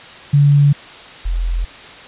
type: tone pair in turn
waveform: sine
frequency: 143.4 / 42.63 Hz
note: D3 / F1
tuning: -41 / -41 cents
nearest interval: octave + major sixth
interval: 2100 cents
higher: first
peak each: -7 / -15 dBFS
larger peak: first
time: 0.33-0.73 / 1.25-1.65 s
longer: neither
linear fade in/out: 10 ms
effects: white hiss -36 dBFS RMS until 2.07 s + resampled to 8000 Hz